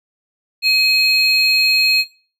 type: tone pair together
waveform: triangle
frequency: 2530 / 4255 Hz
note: D#7 / C8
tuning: +28 / +28 cents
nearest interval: major sixth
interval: 900 cents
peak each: -12 dBFS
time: 0.62-2.05 s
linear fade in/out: 50 ms
effects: noise-tail reverb RT60 0.4 s tail -21 dB re dry